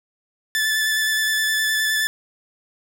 sawtooth tone with vibrato, 1746 Hz, A6, 14 cents flat, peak -15 dBFS, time 0.55-2.07 s, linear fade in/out 0 ms, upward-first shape square, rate 9.6 Hz, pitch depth 12 cents each way, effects none

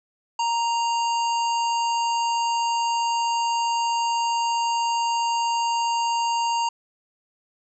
harmonic tone, 932.3 Hz, A#5, in tune, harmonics 1 / 3 / 5 / 7 / 8, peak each -21 / -31 / -35 / -38 / -39 dBFS, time 0.39-6.69 s, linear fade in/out 5 ms, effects none

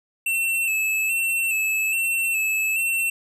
square tone with vibrato, 2653 Hz, E7, 10 cents sharp, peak -21 dBFS, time 0.26-3.1 s, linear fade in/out 5 ms, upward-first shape square, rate 1.2 Hz, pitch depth 32 cents each way, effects none

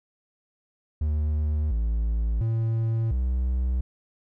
triangle tone with pitch steps, 75.7 / 55.7 / 113.1 / 62.9 Hz, D#2 / A1 / A2 / B1, -47 / +22 / +48 / +32 cents, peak -20 dBFS, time 1.01-3.81 s, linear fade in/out 5 ms, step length 700 ms, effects none

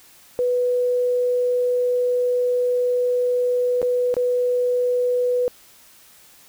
sine tone with dropouts, 493.9 Hz, B4, in tune, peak -17 dBFS, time 0.39-5.48 s, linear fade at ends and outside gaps 0 ms, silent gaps 3.817-3.828 / 4.141-4.167 s, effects white hiss -50 dBFS RMS until 6.48 s

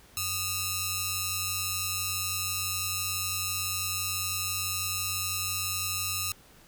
5% pulse ring-modulated tone, 1326 Hz, E6, 10 cents sharp, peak -14 dBFS, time 0.17-6.32 s, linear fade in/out 0 ms, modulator 1420 Hz, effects pink hiss -56 dBFS RMS until 6.67 s

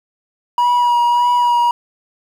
triangle tone with vibrato, 964 Hz, B5, 42 cents flat, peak -9 dBFS, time 0.58-1.71 s, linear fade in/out 2 ms, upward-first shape sine, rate 1.7 Hz, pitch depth 16 cents each way, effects 7-bit

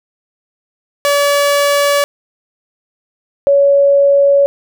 sawtooth / sine tone pair in turn, 572 / 561.5 Hz, D5 / C#5, -46 / +22 cents, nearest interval unison, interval 32 cents, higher first, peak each -6 dBFS, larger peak neither, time 1.05-2.04 / 3.47-4.46 s, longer neither, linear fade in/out 0 ms, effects none

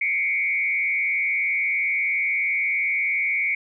sine tone with frequency modulation, 2227 Hz, C#7, 7 cents sharp, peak -20 dBFS, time 0.01-3.55 s, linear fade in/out 5 ms, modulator 117 Hz, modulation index 0.98, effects none

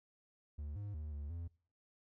triangle tone with pitch steps, 73.6 / 102.4 / 76.2 / 72.6 / 84.6 Hz, D2 / G#2 / D#2 / D2 / E2, +4 / -24 / -36 / -19 / +45 cents, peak -39 dBFS, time 0.58-1.48 s, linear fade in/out 10 ms, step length 180 ms, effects noise-tail reverb RT60 0.5 s tail -24 dB re dry

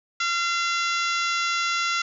harmonic tone with a mistuned harmonic, 686 Hz, F5, 31 cents flat, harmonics 2 / 3 / 4 / 5 / 6 / 7 / 8 / 9 / 10, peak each -25 / -29 / -31 / -33 / -35 / -36 / -37 / -38 / -39 dBFS, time 0.2-2.02 s, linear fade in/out 5 ms, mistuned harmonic 6, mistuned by -32 cents, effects none

